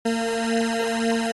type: beating tone pair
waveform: 20% pulse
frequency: 228.1 / 230 Hz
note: A#3 / A#3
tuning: -37 / -23 cents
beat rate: 1.9 Hz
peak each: -18 / -22 dBFS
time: 0.05-1.32 s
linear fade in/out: 10 ms
effects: AAC 32 kbps